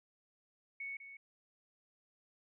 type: tone with echo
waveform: sine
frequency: 2217 Hz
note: C#7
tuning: in tune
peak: -40 dBFS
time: 0.8-0.97 s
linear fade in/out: 5 ms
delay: 200 ms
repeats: 1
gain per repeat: -9 dB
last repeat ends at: 1.17 s
effects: none